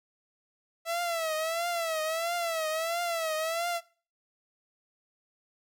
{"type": "tone with vibrato", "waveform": "sawtooth", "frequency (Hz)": 659.3, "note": "E5", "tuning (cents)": 0, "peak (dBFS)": -25, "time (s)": [0.85, 3.81], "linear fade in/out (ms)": 50, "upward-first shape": "triangle", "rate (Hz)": 1.5, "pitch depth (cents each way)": 110, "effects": ["noise-tail reverb RT60 0.4 s tail -21 dB re dry"]}